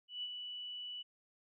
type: tone with ADSR envelope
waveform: sine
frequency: 2960 Hz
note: F#7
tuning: in tune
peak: -37 dBFS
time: 0.08-1.03 s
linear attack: 150 ms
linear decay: 44 ms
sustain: -5 dB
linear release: 18 ms
effects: none